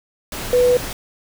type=tone in noise; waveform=sine; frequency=493.9 Hz; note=B4; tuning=in tune; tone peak=-11 dBFS; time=0.53-0.77 s; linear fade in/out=2 ms; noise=pink; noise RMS=-28 dBFS; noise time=0.32-0.93 s; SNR=+14 dB; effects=none